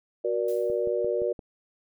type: chord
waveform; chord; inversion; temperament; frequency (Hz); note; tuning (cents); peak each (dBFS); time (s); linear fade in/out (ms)
sine; Gb augmented; none; equal with one note detuned; 370 / 475.7 / 587.3; Gb4 / Bb4 / D5; 0 / +35 / 0; -29 / -27 / -29; 0.24-1.33; 10
type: noise with exponential decay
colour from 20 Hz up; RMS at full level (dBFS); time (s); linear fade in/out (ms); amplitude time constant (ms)
blue; -45; 0.48-0.94; 5; 100
type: click train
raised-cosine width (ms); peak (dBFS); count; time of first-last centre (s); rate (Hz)
2; -27; 5; 0.7-1.392; 5.78
effects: none